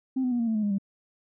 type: tone with pitch steps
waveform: sine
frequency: 261.6 / 251.2 / 241.3 / 231.7 / 222.5 / 213.7 / 205.2 / 197.11 Hz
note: C4 / B3 / B3 / A#3 / A3 / G#3 / G#3 / G3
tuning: 0 / +30 / -40 / -10 / +20 / +50 / -21 / +10 cents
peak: -22 dBFS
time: 0.16-0.784 s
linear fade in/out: 10 ms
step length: 78 ms
effects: tanh soft clip ceiling -20 dBFS